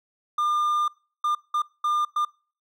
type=tone bursts at uneven times; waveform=triangle; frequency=1203 Hz; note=D6; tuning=41 cents sharp; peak=-19 dBFS; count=5; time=0.38-0.88 / 1.24-1.35 / 1.54-1.62 / 1.84-2.05 / 2.16-2.25 s; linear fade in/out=5 ms; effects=noise-tail reverb RT60 0.4 s tail -24 dB re dry